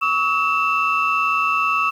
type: tone cluster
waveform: sine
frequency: 1128 / 1286 / 2669 Hz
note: C#6 / E6 / E7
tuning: +30 / -43 / +21 cents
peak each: -20 dBFS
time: 0.01-1.91 s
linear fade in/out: 20 ms
effects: tanh soft clip ceiling -9 dBFS + 8-bit